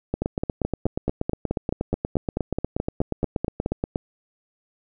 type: two click trains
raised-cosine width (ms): 2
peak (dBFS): -10 / -10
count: 33 / 17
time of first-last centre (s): 0.14-3.959 / 0.22-3.661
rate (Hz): 8.38 / 4.65
effects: none